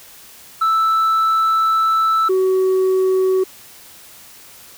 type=tone pair in turn; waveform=sine; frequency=1318.5 / 376.2 Hz; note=E6 / F#4; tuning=0 / +29 cents; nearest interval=octave + minor seventh; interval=2171 cents; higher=first; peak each=-10 dBFS; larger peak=neither; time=0.61-2.29 / 2.29-3.44 s; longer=first; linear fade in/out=10 ms; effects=tanh soft clip ceiling -12 dBFS + white hiss -42 dBFS RMS until 4.77 s